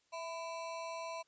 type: ring-modulated tone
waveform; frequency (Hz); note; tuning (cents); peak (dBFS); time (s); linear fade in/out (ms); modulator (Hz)
square; 830.6; G#5; 0; -38; 0.12-1.23; 20; 173
effects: white hiss -75 dBFS RMS until 1.27 s + resampled to 16000 Hz